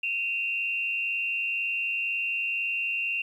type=tone pair together; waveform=sine; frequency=2527 / 2751 Hz; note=D#7 / F7; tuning=+26 / -27 cents; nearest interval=minor second; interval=147 cents; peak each=-33 / -27 dBFS; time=0.03-3.22 s; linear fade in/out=5 ms; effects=10-bit